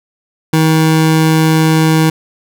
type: tone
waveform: 25% pulse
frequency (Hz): 158.9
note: D#3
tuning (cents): +37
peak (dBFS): -4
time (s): 0.53-2.1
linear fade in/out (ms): 5
effects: none